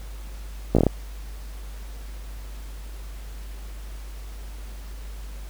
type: slowing click train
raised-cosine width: 2 ms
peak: -4 dBFS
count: 6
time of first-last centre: 0.75-0.867 s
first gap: 16 ms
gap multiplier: 1.19
effects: added 50 Hz sine -34 dBFS peak until 5.49 s + pink hiss -48 dBFS RMS until 5.49 s